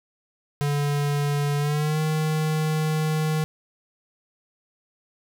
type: tone with pitch glide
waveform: square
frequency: 144.5 to 155.77 Hz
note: D3 to D#3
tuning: -28 to +2 cents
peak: -22 dBFS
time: 0.61-3.44 s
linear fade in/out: 0 ms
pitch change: +130 cents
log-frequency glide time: 1.58-2 s
effects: none